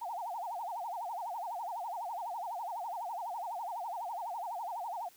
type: tone with vibrato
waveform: sine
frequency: 810 Hz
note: G#5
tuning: 43 cents flat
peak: -36 dBFS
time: 0.01-5.09 s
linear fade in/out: 10 ms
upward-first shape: sine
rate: 12 Hz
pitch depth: 280 cents each way
effects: white hiss -61 dBFS RMS until 5.16 s